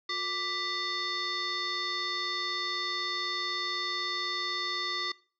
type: tone with frequency modulation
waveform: sine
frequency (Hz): 2794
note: F7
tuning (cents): 0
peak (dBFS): -30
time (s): 0.09-5.12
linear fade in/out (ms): 5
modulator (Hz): 812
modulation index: 2.5
effects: noise-tail reverb RT60 0.4 s tail -20 dB re dry